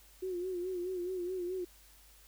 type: tone with vibrato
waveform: sine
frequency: 362.5 Hz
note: F#4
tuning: 35 cents flat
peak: -34 dBFS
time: 0.22-1.65 s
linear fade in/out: 10 ms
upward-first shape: sine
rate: 4.7 Hz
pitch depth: 68 cents each way
effects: added 50 Hz sine -61 dBFS peak until 2.27 s + white hiss -61 dBFS RMS until 2.27 s